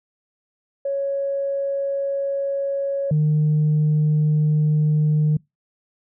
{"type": "tone pair in turn", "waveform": "sine", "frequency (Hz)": [554.4, 152.2], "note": ["C#5", "D#3"], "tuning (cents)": [0, -38], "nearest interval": "octave + minor seventh", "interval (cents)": 2238, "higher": "first", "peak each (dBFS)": [-20, -13], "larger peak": "second", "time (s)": [[0.85, 3.11], [3.11, 5.37]], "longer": "neither", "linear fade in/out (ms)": 5, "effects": ["noise-tail reverb RT60 0.2 s tail -26 dB re dry", "tanh soft clip ceiling -13 dBFS"]}